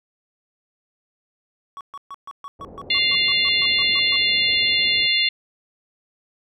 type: tone bursts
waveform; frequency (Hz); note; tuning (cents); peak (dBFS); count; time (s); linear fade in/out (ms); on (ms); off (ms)
triangle; 1121; C#6; +19; -30; 15; 1.77-4.16; 0; 38; 130
type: low-pass noise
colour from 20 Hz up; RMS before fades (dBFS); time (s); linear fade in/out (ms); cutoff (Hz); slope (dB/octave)
white; -41; 2.59-5.07; 5; 610; 24
type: harmonic tone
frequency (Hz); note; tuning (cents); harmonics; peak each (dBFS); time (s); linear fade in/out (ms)
698.5; F5; 0; 3 / 4 / 5 / 6; -22 / -22 / -22 / -22; 2.9-5.29; 5
effects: none